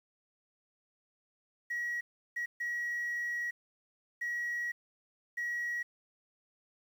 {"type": "tone bursts at uneven times", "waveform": "sine", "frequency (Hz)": 1912, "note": "A#6", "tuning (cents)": 43, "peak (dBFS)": -31, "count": 5, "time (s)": [[1.7, 2.01], [2.36, 2.46], [2.6, 3.51], [4.21, 4.72], [5.37, 5.83]], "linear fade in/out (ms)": 10, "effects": ["tanh soft clip ceiling -30 dBFS", "10-bit"]}